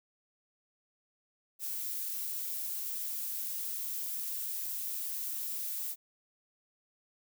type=noise; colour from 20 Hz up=violet; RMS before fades=-37 dBFS; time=1.59-5.96 s; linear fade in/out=50 ms; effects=none